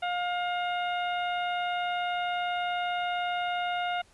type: harmonic tone with a mistuned harmonic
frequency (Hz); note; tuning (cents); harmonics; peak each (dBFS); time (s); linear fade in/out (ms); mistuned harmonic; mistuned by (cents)
710; F5; +28; 1 / 2 / 3 / 4 / 5; -29 / -35 / -39 / -39 / -44; 0.02-4.02; 10; 5; +53
effects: pink hiss -61 dBFS RMS until 4.13 s + resampled to 24000 Hz